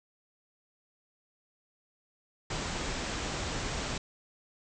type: low-pass noise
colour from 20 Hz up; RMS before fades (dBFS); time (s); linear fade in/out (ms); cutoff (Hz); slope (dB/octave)
pink; -35; 2.5-3.98; 5; 8000; 96
effects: none